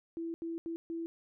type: tone bursts at uneven times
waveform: sine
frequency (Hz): 332.1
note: E4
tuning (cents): +13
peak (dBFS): -35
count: 4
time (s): 0.17-0.34 / 0.42-0.58 / 0.66-0.76 / 0.9-1.06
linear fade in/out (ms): 0
effects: none

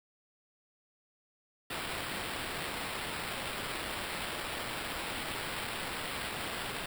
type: noise with sample-and-hold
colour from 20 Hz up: violet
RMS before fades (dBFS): -38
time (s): 1.7-6.86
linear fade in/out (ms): 5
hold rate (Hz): 6300
effects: none

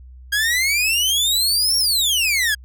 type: exponential two-way sweep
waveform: sawtooth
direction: up then down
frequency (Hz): 1616 to 5588 to 1616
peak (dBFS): -13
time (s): 0.32-2.55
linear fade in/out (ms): 10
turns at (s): 1.77
effects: added 63 Hz sine -38 dBFS peak until 2.64 s

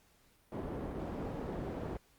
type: low-pass noise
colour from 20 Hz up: white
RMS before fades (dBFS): -40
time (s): 0.52-1.97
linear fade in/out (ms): 2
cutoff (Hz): 460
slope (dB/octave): 12
effects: pink hiss -68 dBFS RMS until 2.18 s + Opus 48 kbps

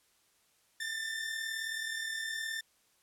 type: tone pair together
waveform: sawtooth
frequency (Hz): 1760 / 1799.1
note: A6 / A6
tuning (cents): 0 / +38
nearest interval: unison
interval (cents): 38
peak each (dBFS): -37 / -33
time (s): 0.8-2.61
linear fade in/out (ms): 5
effects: white hiss -70 dBFS RMS until 3.02 s + low-pass 12000 Hz 12 dB/octave

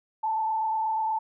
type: tone with frequency modulation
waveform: sine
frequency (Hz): 880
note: A5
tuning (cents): 0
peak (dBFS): -24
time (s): 0.23-1.19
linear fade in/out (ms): 10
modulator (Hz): 28.3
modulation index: 0.73
effects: none

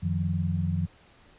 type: tone cluster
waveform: sine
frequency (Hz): 91 / 155.9 / 176.7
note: F#2 / D#3 / F3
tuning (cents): -28 / +4 / +21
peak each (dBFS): -28 / -30 / -29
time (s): 0.02-0.87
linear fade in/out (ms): 20
effects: pink hiss -57 dBFS RMS until 1.38 s + resampled to 8000 Hz

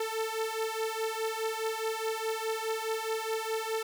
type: beating tone pair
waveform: sawtooth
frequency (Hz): 441.3 / 446.1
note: A4 / A4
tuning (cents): +5 / +24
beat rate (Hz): 4.8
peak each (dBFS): -30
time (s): 0-3.83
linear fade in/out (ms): 5
effects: none

